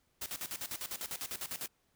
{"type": "noise with tremolo", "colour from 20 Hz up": "white", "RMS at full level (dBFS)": -39, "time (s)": [0.21, 1.68], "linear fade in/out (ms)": 10, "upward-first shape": "square", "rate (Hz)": 10, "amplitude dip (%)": 80, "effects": ["pink hiss -75 dBFS RMS until 1.95 s"]}